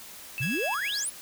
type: tone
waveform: sine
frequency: 2637 Hz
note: E7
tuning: in tune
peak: -30 dBFS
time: 0.38-0.74 s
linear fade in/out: 0 ms
type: exponential sweep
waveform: sine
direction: up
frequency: 112.9 to 11110 Hz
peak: -28 dBFS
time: 0.4-1.1 s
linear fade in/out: 10 ms
type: tone with tremolo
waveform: sawtooth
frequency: 1661.2 Hz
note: G#6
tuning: in tune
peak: -29 dBFS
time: 0.41-1.05 s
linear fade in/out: 20 ms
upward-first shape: sine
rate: 9.5 Hz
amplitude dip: 40%
effects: white hiss -45 dBFS RMS until 1.21 s